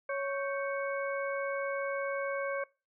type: harmonic tone with a mistuned harmonic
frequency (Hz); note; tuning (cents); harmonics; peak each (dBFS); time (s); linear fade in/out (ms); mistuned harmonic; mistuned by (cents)
554.4; C#5; 0; 1 / 2 / 3 / 4; -33 / -39 / -39 / -42; 0.09-2.64; 5; 3; -110
effects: noise-tail reverb RT60 0.3 s tail -23 dB re dry